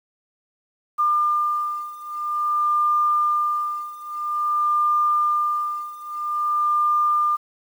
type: beating tone pair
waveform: sine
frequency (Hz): 1200 / 1200.5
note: D6 / D6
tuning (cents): +37 / +38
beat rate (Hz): 0.5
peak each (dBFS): -23 / -21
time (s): 0.98-7.37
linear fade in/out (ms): 20
effects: 8-bit